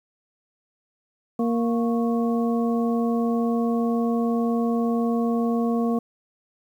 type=harmonic tone with a mistuned harmonic; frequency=233.1 Hz; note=A#3; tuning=in tune; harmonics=1 / 2 / 3 / 5; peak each=-21 / -27 / -31 / -35 dBFS; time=1.39-5.99 s; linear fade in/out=5 ms; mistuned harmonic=5; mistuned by=-96 cents; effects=9-bit